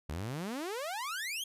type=exponential sweep; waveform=sawtooth; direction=up; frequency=69.1 to 3322 Hz; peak=-32 dBFS; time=0.09-1.44 s; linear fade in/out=5 ms; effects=resampled to 32000 Hz